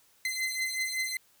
sawtooth beating tone pair, 2055 / 2060.3 Hz, C7 / C7, -32 / -27 cents, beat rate 5.3 Hz, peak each -29 / -30 dBFS, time 0.25-1.17 s, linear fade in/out 2 ms, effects white hiss -64 dBFS RMS until 1.4 s

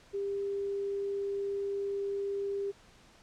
sine tone, 398.6 Hz, G4, 29 cents sharp, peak -31 dBFS, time 0.13-2.72 s, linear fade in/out 20 ms, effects pink hiss -59 dBFS RMS until 3.22 s + low-pass 7000 Hz 12 dB/octave

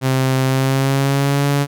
sawtooth tone with pitch glide, 131.6 to 141.86 Hz, C3 to C#3, +10 to +40 cents, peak -10 dBFS, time 0.01-1.67 s, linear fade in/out 50 ms, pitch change +130 cents, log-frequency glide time 0.45-1.46 s, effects none

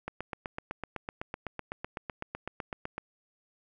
click train, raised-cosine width 0.5 ms, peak -20 dBFS, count 24, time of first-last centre 0.08-2.98 s, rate 7.93 Hz, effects none

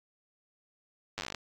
slowing click train, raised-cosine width 0.2 ms, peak -18 dBFS, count 12, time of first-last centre 1.18-1.347 s, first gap 9 ms, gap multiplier 1.1, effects AAC 48 kbps

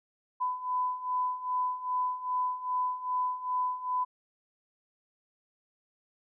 sine beating tone pair, 1001 / 1003.5 Hz, B5 / B5, +23 / +27 cents, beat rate 2.5 Hz, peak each -34 / -30 dBFS, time 0.4-4.05 s, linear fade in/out 20 ms, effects none

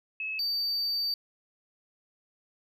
sine / triangle tone pair in turn, 2585 / 4614 Hz, E7 / D8, -34 / -31 cents, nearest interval minor seventh, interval 1003 cents, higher second, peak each -31 / -26 dBFS, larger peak second, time 0.2-0.39 / 0.39-1.14 s, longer second, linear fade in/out 2 ms, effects none

